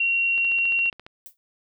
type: tone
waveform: sine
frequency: 2745 Hz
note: F7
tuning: 31 cents flat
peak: -19 dBFS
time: 0-0.9 s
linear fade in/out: 5 ms
type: click train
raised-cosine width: 0.3 ms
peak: -25 dBFS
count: 11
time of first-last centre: 0.38-1.065 s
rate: 14.6 Hz
type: noise with exponential decay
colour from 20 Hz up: violet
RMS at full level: -37 dBFS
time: 1.26-1.37 s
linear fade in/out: 0 ms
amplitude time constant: 22 ms
effects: none